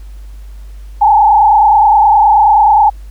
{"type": "tone with frequency modulation", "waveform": "sine", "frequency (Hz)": 847, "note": "G#5", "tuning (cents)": 34, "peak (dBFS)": -4, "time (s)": [1.01, 2.9], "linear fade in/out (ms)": 10, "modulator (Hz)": 29.5, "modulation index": 1.5, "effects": ["added 50 Hz sine -27 dBFS peak until 3.1 s", "pink hiss -49 dBFS RMS until 3.1 s"]}